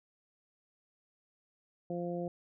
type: harmonic tone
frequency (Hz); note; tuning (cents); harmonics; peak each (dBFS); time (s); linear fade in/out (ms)
174.2; F3; -4; 1 / 2 / 3 / 4; -38 / -39 / -39 / -44; 1.9-2.28; 2
effects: none